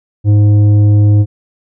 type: tone with tanh clipping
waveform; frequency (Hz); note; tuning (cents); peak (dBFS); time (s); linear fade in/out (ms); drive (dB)
sine; 103.83; G#2; 0; -6; 0.24-1.26; 50; 8
effects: none